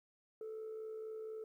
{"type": "tone with amplitude modulation", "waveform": "sine", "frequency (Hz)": 438.7, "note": "A4", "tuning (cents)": -5, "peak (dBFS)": -39, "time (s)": [0.41, 1.44], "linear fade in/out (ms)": 2, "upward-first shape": "sine", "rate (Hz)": 64.1, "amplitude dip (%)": 45, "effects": ["tanh soft clip ceiling -40 dBFS", "13-bit"]}